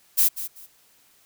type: noise with echo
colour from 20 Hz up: violet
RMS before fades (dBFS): -18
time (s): 0.17-0.29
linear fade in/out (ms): 20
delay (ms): 190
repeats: 2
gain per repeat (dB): -13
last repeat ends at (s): 0.67
effects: white hiss -59 dBFS RMS until 1.25 s